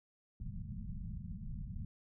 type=low-pass noise; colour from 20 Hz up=pink; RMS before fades=-43 dBFS; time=0.4-1.85 s; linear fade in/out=2 ms; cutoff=220 Hz; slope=96 dB/octave; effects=none